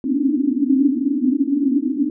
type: band-pass noise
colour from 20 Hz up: white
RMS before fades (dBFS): -18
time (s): 0.04-2.1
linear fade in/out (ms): 2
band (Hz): 250 to 300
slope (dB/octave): 96
effects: none